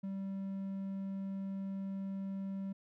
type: tone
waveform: triangle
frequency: 194.3 Hz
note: G3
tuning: 15 cents flat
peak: -35 dBFS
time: 0.03-2.73 s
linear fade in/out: 10 ms
effects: none